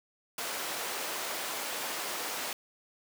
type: high-pass noise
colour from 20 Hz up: pink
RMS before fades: -36 dBFS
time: 0.38-2.53 s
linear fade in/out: 2 ms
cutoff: 510 Hz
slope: 12 dB/octave
effects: none